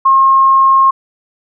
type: tone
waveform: sine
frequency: 1074 Hz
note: C6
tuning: 45 cents sharp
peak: -5 dBFS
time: 0.05-0.91 s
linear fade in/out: 10 ms
effects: none